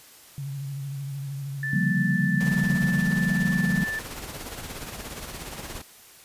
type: tone with vibrato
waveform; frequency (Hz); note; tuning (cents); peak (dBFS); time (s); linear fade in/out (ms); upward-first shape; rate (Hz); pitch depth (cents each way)
sine; 138.59; C#3; 0; -30; 0.38-2.98; 0; sine; 13; 46
type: tone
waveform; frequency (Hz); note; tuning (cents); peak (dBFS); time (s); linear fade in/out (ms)
sine; 1760; A6; 0; -27; 1.63-3.99; 2
type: chord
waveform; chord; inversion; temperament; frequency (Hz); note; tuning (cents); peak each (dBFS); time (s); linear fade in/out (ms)
sine; G minor seventh; second; equal; 146.83 / 174.61 / 196 / 233.1; D3 / F3 / G3 / Bb3; 0 / 0 / 0 / 0; -29 / -25 / -26 / -30; 1.73-3.84; 5
type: noise with tremolo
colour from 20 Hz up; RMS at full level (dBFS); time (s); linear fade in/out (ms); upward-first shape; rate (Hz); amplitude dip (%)
pink; -35; 2.4-5.82; 10; sine; 17; 50
effects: white hiss -50 dBFS RMS until 6.24 s + resampled to 32000 Hz